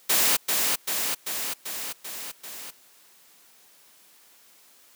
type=noise with echo; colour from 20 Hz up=white; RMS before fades=-21 dBFS; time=0.09-0.37 s; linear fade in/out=10 ms; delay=390 ms; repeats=6; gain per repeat=-3 dB; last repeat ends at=2.71 s; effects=white hiss -56 dBFS RMS until 4.95 s + high-pass 200 Hz 12 dB/octave